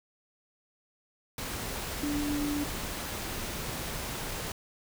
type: tone in noise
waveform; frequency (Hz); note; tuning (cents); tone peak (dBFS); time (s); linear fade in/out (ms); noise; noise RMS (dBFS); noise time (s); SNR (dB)
sine; 292; D4; -10; -29; 2.03-2.64; 2; pink; -36; 1.38-4.52; +4
effects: none